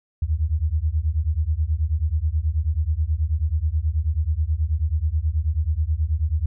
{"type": "beating tone pair", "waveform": "sine", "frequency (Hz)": [73.42, 82.72], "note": ["D2", "E2"], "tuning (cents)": [0, 7], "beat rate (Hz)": 9.3, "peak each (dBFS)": -22, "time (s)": [0.22, 6.46], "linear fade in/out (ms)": 5, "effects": []}